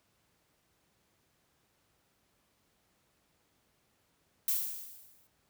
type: noise with exponential decay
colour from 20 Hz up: violet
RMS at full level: -28 dBFS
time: 4.48-5.27 s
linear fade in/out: 2 ms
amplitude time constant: 170 ms
effects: pink hiss -73 dBFS RMS until 5.49 s + high-pass 60 Hz 12 dB/octave